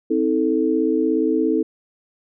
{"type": "chord", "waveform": "sine", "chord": "A diminished", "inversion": "first", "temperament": "equal with one note detuned", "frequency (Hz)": [261.6, 318.6, 440], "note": ["C4", "Eb4", "A4"], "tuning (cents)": [0, 41, 0], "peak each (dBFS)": [-22, -19, -21], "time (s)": [0.1, 1.63], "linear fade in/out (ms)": 10, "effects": []}